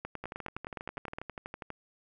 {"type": "two click trains", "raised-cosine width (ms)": 0.5, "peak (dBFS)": [-24, -22], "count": [19, 12], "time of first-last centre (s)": [[0.24, 1.703], [0.05, 1.185]], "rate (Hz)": [12.3, 9.69], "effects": []}